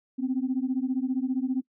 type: beating tone pair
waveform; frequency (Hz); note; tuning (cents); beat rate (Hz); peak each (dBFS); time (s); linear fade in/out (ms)
sine; 252.2 / 267.2; B3 / C4; +36 / +36; 15; -27; 0.18-1.62; 20
effects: noise-tail reverb RT60 0.1 s tail -21 dB re dry + tanh soft clip ceiling -18 dBFS